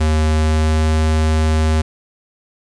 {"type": "tone with pitch glide", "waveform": "square", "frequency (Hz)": [77.78, 78.41], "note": ["D#2", "D#2"], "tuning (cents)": [0, 14], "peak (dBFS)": -13, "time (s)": [0, 1.82], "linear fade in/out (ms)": 10, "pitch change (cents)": 14, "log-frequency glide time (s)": [0.27, 0.92], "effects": ["resampled to 22050 Hz", "8-bit"]}